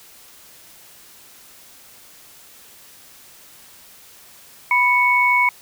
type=tone pair together; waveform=sine; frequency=987.6 / 2217 Hz; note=B5 / C#7; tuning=0 / 0 cents; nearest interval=octave + major second; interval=1400 cents; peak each=-17 / -15 dBFS; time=4.71-5.49 s; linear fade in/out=2 ms; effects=white hiss -46 dBFS RMS until 5.61 s